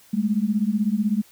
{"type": "beating tone pair", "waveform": "sine", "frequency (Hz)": [202.4, 218.4], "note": ["G#3", "A3"], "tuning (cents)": [-44, -13], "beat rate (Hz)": 16, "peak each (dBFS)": -22, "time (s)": [0.13, 1.22], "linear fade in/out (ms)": 10, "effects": ["white hiss -53 dBFS RMS until 1.31 s"]}